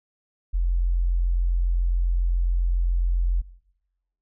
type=tone; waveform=sine; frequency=43.65 Hz; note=F1; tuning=in tune; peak=-19 dBFS; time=0.53-3.42 s; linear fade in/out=20 ms; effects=noise-tail reverb RT60 0.9 s tail -20 dB re dry